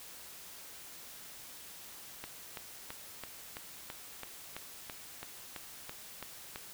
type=click train; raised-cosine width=0.3 ms; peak=-25 dBFS; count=14; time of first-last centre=2.24-6.559 s; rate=3.01 Hz; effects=white hiss -50 dBFS RMS until 6.73 s